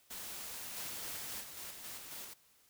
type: noise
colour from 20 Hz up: white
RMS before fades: -45 dBFS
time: 0.1-1.41 s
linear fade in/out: 10 ms
type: noise with tremolo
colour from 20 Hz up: white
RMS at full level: -46 dBFS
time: 0.76-2.34 s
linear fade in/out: 10 ms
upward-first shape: square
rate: 3.7 Hz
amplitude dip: 35%
effects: white hiss -68 dBFS RMS until 2.69 s